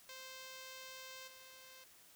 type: tone with level steps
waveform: 5% pulse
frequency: 522 Hz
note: C5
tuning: 4 cents flat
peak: -38 / -45 dBFS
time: 0.09-1.84 s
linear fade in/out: 2 ms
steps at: 1.27 s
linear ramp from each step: 10 ms
effects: white hiss -63 dBFS RMS until 2.15 s